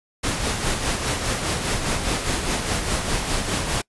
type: noise with tremolo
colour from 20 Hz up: pink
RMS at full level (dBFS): -22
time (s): 0.23-3.82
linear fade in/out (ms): 10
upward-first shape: sine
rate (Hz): 4.9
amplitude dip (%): 45
effects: noise-tail reverb RT60 0.1 s tail -25 dB re dry + resampled to 24000 Hz